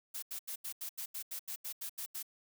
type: noise bursts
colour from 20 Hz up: blue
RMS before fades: -41 dBFS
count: 13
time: 0.14-2.229 s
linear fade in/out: 10 ms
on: 85 ms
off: 82 ms
effects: none